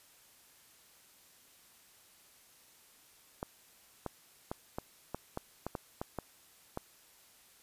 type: clicks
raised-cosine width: 1 ms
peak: -22 dBFS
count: 11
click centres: 3.429 / 4.063 / 4.515 / 4.785 / 5.146 / 5.374 / 5.666 / 5.752 / 6.015 / 6.187 / 6.774 s
effects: white hiss -62 dBFS RMS until 7.62 s + resampled to 32000 Hz